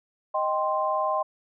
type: chord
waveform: sine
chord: C minor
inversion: first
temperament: equal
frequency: 622.3 / 784 / 1046.5 Hz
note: Eb5 / G5 / C6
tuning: 0 / 0 / 0 cents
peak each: -27 / -29 / -26 dBFS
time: 0.34-1.23 s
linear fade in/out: 10 ms
effects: none